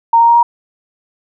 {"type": "tone with pitch steps", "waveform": "sine", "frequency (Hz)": [924, 931, 938, 945.1], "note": ["A#5", "A#5", "A#5", "A#5"], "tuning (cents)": [-16, -2, 11, 24], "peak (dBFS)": -5, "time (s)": [0.13, 0.43], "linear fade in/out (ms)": 5, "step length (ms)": 75, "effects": []}